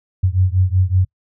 sine beating tone pair, 90.5 / 95.8 Hz, F#2 / G2, -38 / -39 cents, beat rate 5.3 Hz, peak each -15 / -16 dBFS, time 0.23-1.05 s, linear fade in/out 10 ms, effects noise-tail reverb RT60 0.1 s tail -26 dB re dry

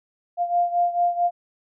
sine beating tone pair, 698.5 / 703 Hz, F5 / F5, 0 / +11 cents, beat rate 4.5 Hz, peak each -20 / -24 dBFS, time 0.37-1.31 s, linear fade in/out 50 ms, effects none

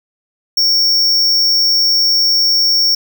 square tone, 5490 Hz, F8, 31 cents flat, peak -10 dBFS, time 0.57-2.95 s, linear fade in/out 5 ms, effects none

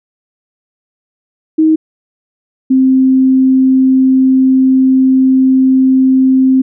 sine tone pair in turn, 315.2 / 262 Hz, D#4 / C4, +23 / +2 cents, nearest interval minor third, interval 321 cents, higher first, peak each -5 dBFS, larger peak neither, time 1.58-1.76 / 2.7-6.62 s, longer second, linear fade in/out 10 ms, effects none

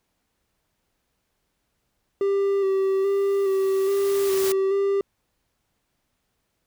triangle tone with vibrato, 391.1 Hz, G4, 4 cents flat, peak -17 dBFS, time 2.21-5.01 s, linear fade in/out 2 ms, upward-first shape square, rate 1.2 Hz, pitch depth 22 cents each way
white noise with exponential growth, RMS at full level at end -29 dBFS, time 2.4-4.52 s, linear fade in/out 1 ms, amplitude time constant 460 ms
effects pink hiss -74 dBFS RMS until 6.66 s

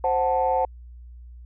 sine chord, F# diminished, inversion second, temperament equal, 523.3 / 740 / 880 Hz, C5 / F#5 / A5, 0 / 0 / 0 cents, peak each -23 dBFS, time 0.04-0.65 s, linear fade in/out 2 ms, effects tanh soft clip ceiling -11 dBFS + added 60 Hz sine -40 dBFS peak until 1.45 s

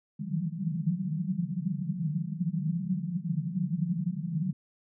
white band-pass noise, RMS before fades -31 dBFS, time 0.19-4.53 s, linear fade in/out 5 ms, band 150 to 190 Hz, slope 96 dB/octave, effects none

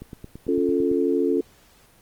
click train, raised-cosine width 3 ms, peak -23 dBFS, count 9, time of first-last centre 0.02-0.915 s, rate 8.94 Hz
sine chord, Db augmented, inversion none, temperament equal with one note detuned, 277.2 / 350.2 / 440 Hz, Db4 / F4 / A4, 0 / +5 / 0 cents, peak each -23 dBFS, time 0.48-1.41 s, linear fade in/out 5 ms
effects pink hiss -55 dBFS RMS until 2.01 s + Opus 24 kbps

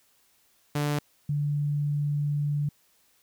sawtooth / sine tone pair in turn, 146.83 / 145.98 Hz, D3 / D3, 0 / -10 cents, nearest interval unison, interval 10 cents, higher first, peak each -21 / -24 dBFS, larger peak first, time 0.75-0.99 / 1.29-2.69 s, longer second, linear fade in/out 5 ms, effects white hiss -65 dBFS RMS until 3.22 s

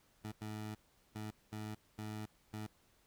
20% pulse tone bursts at uneven times, 107.2 Hz, A2, 45 cents flat, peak -37 dBFS, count 6, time 0.24-0.32 / 0.41-0.75 / 1.15-1.31 / 1.52-1.75 / 1.98-2.26 / 2.53-2.67 s, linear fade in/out 10 ms, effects pink hiss -71 dBFS RMS until 3.06 s

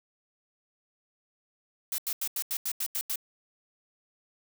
blue noise bursts, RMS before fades -31 dBFS, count 9, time 1.92-3.158 s, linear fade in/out 2 ms, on 62 ms, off 85 ms, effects none

